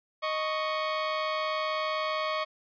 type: tone pair together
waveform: sawtooth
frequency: 622 / 1108.3 Hz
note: D#5 / C#6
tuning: -1 / -1 cents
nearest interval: minor seventh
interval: 1000 cents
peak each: -27 dBFS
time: 0.22-2.45 s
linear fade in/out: 20 ms
effects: resampled to 11025 Hz